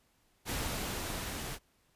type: noise with level ramp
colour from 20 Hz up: pink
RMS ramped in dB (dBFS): -35 to -40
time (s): 0.45-1.59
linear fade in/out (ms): 50
effects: pink hiss -71 dBFS RMS until 1.95 s + resampled to 32000 Hz